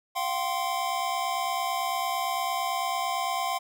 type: chord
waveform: square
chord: F suspended second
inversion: none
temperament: equal with one note detuned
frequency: 698.5 / 767.4 / 1046.5 Hz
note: F5 / G5 / C6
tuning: 0 / -37 / 0 cents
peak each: -33 / -32 / -31 dBFS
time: 0.15-3.59 s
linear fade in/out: 20 ms
effects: none